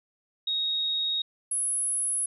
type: tone pair in turn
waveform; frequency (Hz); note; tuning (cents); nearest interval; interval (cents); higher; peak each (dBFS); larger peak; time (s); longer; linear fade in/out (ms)
sine; 3759 / 10681; A#7 / E9; +14 / +22; octave + tritone; 1808; second; -25; neither; 0.47-1.22 / 1.51-2.26; neither; 5
effects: none